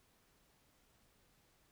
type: silence
effects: pink hiss -72 dBFS RMS until 1.71 s